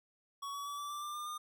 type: tone with pitch steps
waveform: square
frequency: 1121 / 1134 / 1147.2 / 1160.5 / 1174 / 1187.7 / 1201.5 / 1215.4 Hz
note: C#6 / C#6 / D6 / D6 / D6 / D6 / D6 / D#6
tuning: +19 / +39 / -41 / -21 / -1 / +19 / +39 / -41 cents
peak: -40 dBFS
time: 0.42-1.38 s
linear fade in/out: 10 ms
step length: 120 ms
effects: none